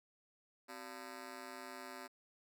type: ring-modulated tone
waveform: 10% pulse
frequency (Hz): 320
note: D#4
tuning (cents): +49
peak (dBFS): -36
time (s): 0.68-2.08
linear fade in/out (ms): 20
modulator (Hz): 59.6
effects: 13-bit